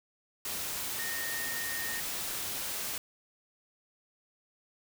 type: tone in noise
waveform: sine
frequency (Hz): 1844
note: A#6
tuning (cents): -19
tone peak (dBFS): -37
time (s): 0.99-2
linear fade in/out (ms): 2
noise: white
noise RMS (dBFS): -36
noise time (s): 0.45-2.98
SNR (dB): -4
effects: none